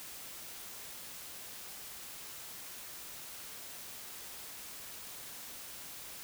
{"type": "silence", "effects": ["white hiss -47 dBFS RMS until 6.23 s"]}